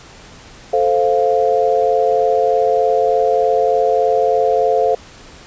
sine chord, F major, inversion first, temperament equal, 440 / 523.3 / 698.5 Hz, A4 / C5 / F5, 0 / 0 / 0 cents, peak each -16 dBFS, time 0.73-4.95 s, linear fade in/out 5 ms, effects pink hiss -40 dBFS RMS until 5.46 s + resampled to 16000 Hz

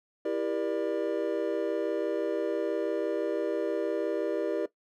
triangle chord, E half-diminished seventh, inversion none, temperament just, 329.6 / 395.6 / 474.7 / 593.3 Hz, E4 / G4 / Bb4 / D5, 0 / +16 / +31 / +18 cents, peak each -31 dBFS, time 0.25-4.66 s, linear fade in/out 5 ms, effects noise-tail reverb RT60 0.1 s tail -17 dB re dry

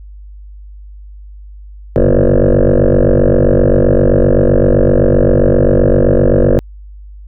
sine tone with frequency modulation, 242.6 Hz, B3, 31 cents flat, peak -4 dBFS, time 1.96-6.59 s, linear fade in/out 0 ms, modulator 47.7 Hz, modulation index 7, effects tanh soft clip ceiling -4 dBFS + added 50 Hz sine -30 dBFS peak until 7.27 s

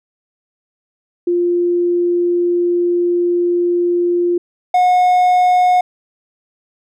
sine / triangle tone pair in turn, 349.8 / 725.5 Hz, F4 / F#5, +3 / -34 cents, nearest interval octave + minor second, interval 1263 cents, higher second, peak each -12 / -7 dBFS, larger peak second, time 1.27-4.38 / 4.74-5.81 s, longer first, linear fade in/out 5 ms, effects none

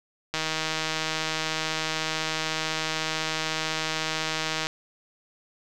click train, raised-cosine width 0.2 ms, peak -10 dBFS, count 685, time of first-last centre 0.34-4.669 s, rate 158 Hz, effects none

